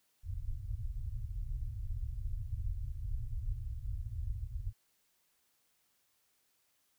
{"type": "low-pass noise", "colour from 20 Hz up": "pink", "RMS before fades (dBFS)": -38, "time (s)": [0.23, 4.73], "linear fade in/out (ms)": 50, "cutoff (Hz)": 120, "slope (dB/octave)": 96, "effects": ["white hiss -75 dBFS RMS until 6.98 s"]}